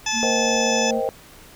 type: harmonic tone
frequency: 867 Hz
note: A5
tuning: 26 cents flat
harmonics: 1 / 2 / 3 / 4 / 6 / 7 / 8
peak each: -28 / -31 / -27 / -29 / -29 / -28 / -31 dBFS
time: 0.06-0.91 s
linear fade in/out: 5 ms
type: tone with pitch glide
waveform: sine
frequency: 228.7 to 226.6 Hz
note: A#3 to A#3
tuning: -33 to -49 cents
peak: -25 dBFS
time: 0.12-1.02 s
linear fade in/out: 50 ms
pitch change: -16 cents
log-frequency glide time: 0.63-0.89 s
type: chord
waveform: sine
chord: C minor seventh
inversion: third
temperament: just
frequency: 470.9 / 523.3 / 627.9 / 784.9 Hz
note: Bb4 / C5 / Eb5 / G5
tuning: +18 / 0 / +16 / +2 cents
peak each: -26 / -24 / -28 / -28 dBFS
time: 0.23-1.09 s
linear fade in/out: 0 ms
effects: pink hiss -46 dBFS RMS until 1.55 s